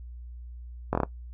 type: slowing click train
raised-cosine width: 1 ms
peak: -10 dBFS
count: 5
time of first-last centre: 0.93-1.033 s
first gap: 21 ms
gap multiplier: 1.14
effects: noise-tail reverb RT60 0.1 s tail -17 dB re dry + added 60 Hz sine -39 dBFS peak until 1.33 s